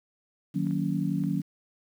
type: chord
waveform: sine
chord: D# minor seventh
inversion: none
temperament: just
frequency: 155.56 / 186.68 / 233.3 / 280 Hz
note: D#3 / F#3 / A#3 / C#4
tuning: 0 / +16 / +2 / +18 cents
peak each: -30 / -29 / -34 / -31 dBFS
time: 0.54-1.42 s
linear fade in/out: 20 ms
type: clicks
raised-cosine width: 0.5 ms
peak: -36 dBFS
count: 3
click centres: 0.67 / 0.71 / 1.238 s
effects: 9-bit